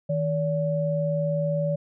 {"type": "tone pair together", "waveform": "sine", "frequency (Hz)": [158.2, 573.6], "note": ["D#3", "D5"], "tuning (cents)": [29, -41], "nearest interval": "octave + minor seventh", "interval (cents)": 2230, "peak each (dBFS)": -25, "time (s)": [0.09, 1.76], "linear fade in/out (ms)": 10, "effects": []}